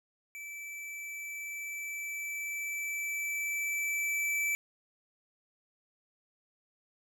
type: tone with level ramp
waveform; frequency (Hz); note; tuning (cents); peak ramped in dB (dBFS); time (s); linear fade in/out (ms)
square; 2317; D7; -24; -42 to -29; 0.35-4.55; 0
effects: none